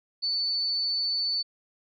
sine tone with amplitude modulation, 4493 Hz, C#8, 23 cents sharp, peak -23 dBFS, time 0.22-1.43 s, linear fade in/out 20 ms, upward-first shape sine, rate 180 Hz, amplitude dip 40%, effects none

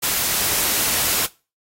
white noise, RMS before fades -20 dBFS, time 0.02-1.27 s, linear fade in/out 20 ms, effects noise-tail reverb RT60 0.3 s tail -20 dB re dry + AAC 48 kbps

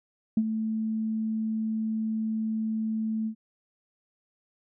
sine tone with ADSR envelope, 220 Hz, A3, in tune, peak -17 dBFS, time 0.37-3.35 s, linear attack 4 ms, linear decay 51 ms, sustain -9 dB, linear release 85 ms, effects tanh soft clip ceiling -13 dBFS

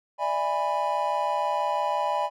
triangle chord, E dominant seventh, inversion third, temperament just, 593.3 / 659.3 / 824.1 / 988.9 Hz, D5 / E5 / G#5 / B5, +18 / 0 / -14 / +2 cents, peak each -28 / -31 / -26 / -26 dBFS, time 0.18-2.3 s, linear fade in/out 50 ms, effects none

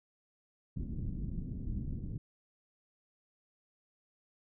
pink low-pass noise, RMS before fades -38 dBFS, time 0.76-2.18 s, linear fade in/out 5 ms, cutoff 250 Hz, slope 24 dB/octave, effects none

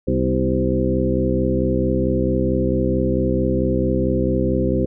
harmonic tone with a mistuned harmonic, 64.5 Hz, C2, 24 cents flat, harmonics 1 / 2 / 3 / 4 / 5 / 6 / 8, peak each -24 / -24 / -24 / -24 / -24 / -24 / -24 dBFS, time 0.07-4.86 s, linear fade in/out 10 ms, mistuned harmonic 4, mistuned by -44 cents, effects none

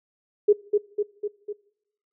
sine tone with echo, 415.3 Hz, G#4, in tune, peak -12 dBFS, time 0.48-0.53 s, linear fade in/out 10 ms, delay 250 ms, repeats 4, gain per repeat -4 dB, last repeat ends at 1.53 s, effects noise-tail reverb RT60 0.8 s tail -24 dB re dry

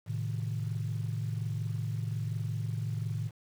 sine chord, A diminished, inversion none, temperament equal with one note detuned, 110 / 131.27 / 155.56 Hz, A2 / C3 / Eb3, 0 / +6 / 0 cents, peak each -32 / -38 / -36 dBFS, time 0.06-3.31 s, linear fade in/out 50 ms, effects tanh soft clip ceiling -24 dBFS + 9-bit

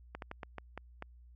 slowing click train, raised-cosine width 0.5 ms, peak -26 dBFS, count 7, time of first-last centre 0.15-1.024 s, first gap 72 ms, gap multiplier 1.28, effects added 60 Hz sine -54 dBFS peak until 1.35 s

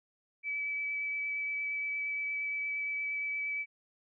sine tone with vibrato, 2297 Hz, D7, 39 cents flat, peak -32 dBFS, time 0.43-3.66 s, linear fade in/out 50 ms, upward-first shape triangle, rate 8.6 Hz, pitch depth 11 cents each way, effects none

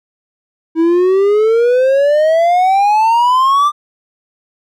triangle exponential sweep, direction up, 321.1 to 1198 Hz, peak -6 dBFS, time 0.75-3.72 s, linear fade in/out 50 ms, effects none

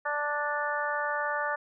harmonic tone, 293.7 Hz, D4, in tune, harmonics 2 / 3 / 4 / 5 / 6, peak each -34 / -34 / -34 / -34 / -34 dBFS, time 0.05-1.56 s, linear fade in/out 10 ms, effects none

